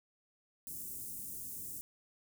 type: band-stop noise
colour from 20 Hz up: white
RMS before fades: -44 dBFS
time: 0.67-1.81 s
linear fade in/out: 0 ms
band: 340 to 7700 Hz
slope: 24 dB/octave
effects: none